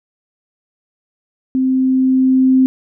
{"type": "tone with level ramp", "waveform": "sine", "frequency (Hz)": 260.6, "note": "C4", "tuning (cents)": -7, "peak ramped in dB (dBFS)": [-12, -7], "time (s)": [1.55, 2.66], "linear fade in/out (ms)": 0, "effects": []}